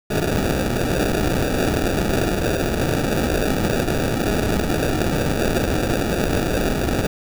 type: noise with sample-and-hold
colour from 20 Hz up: blue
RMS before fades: -20 dBFS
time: 0.1-7.07 s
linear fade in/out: 5 ms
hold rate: 1050 Hz
effects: none